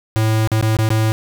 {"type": "tone with dropouts", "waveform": "square", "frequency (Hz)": 110, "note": "A2", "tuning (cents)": 0, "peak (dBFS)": -14, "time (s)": [0.16, 1.12], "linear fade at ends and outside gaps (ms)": 0, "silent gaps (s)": [[0.474, 0.517], [0.611, 0.626], [0.768, 0.788], [0.89, 0.904]], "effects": []}